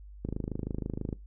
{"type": "click train", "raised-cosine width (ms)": 3, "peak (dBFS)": -20, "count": 24, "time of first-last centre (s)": [0.25, 1.128], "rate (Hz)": 26.2, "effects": ["noise-tail reverb RT60 0.2 s tail -21 dB re dry", "added 50 Hz sine -45 dBFS peak until 1.26 s"]}